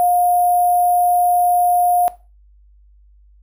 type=tone with sample-and-hold; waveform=sine; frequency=711 Hz; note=F5; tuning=31 cents sharp; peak=-12 dBFS; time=0-2.08 s; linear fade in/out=0 ms; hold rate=11025 Hz; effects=noise-tail reverb RT60 0.3 s tail -17 dB re dry + added 50 Hz sine -46 dBFS peak until 3.42 s